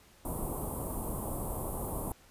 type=band-stop noise; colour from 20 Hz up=pink; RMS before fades=-36 dBFS; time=0.25-2.12 s; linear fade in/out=2 ms; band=1100 to 8800 Hz; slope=48 dB/octave; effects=pink hiss -60 dBFS RMS until 2.3 s + resampled to 32000 Hz